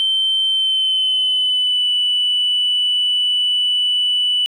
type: tone with pitch glide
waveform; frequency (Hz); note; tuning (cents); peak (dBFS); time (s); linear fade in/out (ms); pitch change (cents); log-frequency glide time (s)
sine; 3103 to 2971; G7 to F#7; -18 to +6; -13; 0-4.46; 0; -76; 0.49-1.9
effects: tanh soft clip ceiling -10 dBFS + 9-bit